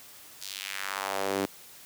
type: tone with high-pass filter sweep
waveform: sawtooth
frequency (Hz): 97.6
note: G2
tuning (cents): -7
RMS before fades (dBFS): -33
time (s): 0.41-1.46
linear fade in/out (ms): 10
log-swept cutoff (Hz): 4900 to 290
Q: 1.6
effects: white hiss -50 dBFS RMS until 1.85 s + high-pass 60 Hz 12 dB/octave